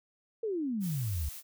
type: exponential sweep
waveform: sine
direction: down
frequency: 466.2 to 67.6 Hz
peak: -30 dBFS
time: 0.43-1.29 s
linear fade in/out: 5 ms
type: noise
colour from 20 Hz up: blue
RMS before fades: -44 dBFS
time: 0.8-1.43 s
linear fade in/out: 50 ms
effects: none